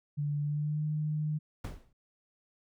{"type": "tone with pitch glide", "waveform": "sine", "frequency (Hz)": [146.1, 152.3], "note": ["D3", "D#3"], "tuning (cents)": [-9, -37], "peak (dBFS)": -29, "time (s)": [0.17, 1.39], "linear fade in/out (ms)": 20, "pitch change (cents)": 72, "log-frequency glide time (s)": [0.41, 0.84]}
{"type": "noise with exponential decay", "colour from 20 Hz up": "brown", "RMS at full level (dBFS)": -32, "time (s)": [1.64, 1.93], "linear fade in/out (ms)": 5, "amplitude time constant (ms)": 62}
{"effects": []}